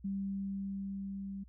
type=tone with level ramp; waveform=sine; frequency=196 Hz; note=G3; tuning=in tune; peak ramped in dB=-33 to -39 dBFS; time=0.04-1.44 s; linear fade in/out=10 ms; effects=added 60 Hz sine -54 dBFS peak until 1.48 s